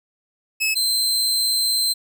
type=tone pair in turn; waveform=sawtooth; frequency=2588 / 4108 Hz; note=E7 / C8; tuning=-32 / -33 cents; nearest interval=minor sixth; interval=799 cents; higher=second; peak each=-15 dBFS; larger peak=neither; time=0.6-0.75 / 0.75-1.94 s; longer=second; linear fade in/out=20 ms; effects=none